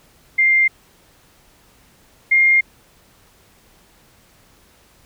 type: tone pair in turn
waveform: sine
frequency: 2103 / 2121 Hz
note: C7 / C7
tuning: +8 / +23 cents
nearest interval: unison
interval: 15 cents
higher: second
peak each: -11 / -10 dBFS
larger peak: second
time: 0.38-0.68 / 2.31-2.61 s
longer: neither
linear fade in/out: 10 ms
effects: pink hiss -53 dBFS RMS until 5.05 s